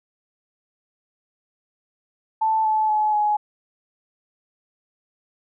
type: tone with pitch steps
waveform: sine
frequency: 880 / 866.4 / 853 / 839.8 Hz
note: A5 / A5 / G#5 / G#5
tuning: 0 / -27 / +46 / +19 cents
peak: -17 dBFS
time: 2.41-3.37 s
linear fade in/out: 10 ms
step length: 240 ms
effects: none